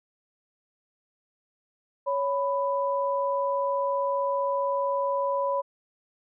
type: tone pair together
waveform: sine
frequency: 557.3 / 993 Hz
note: C#5 / B5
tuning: +9 / +9 cents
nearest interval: minor seventh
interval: 1000 cents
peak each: -26 / -27 dBFS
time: 2.06-5.62 s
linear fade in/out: 20 ms
effects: none